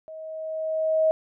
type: tone with level ramp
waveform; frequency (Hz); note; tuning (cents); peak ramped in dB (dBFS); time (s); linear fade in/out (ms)
sine; 634; D#5; +32; -37 to -16; 0.08-1.11; 0
effects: none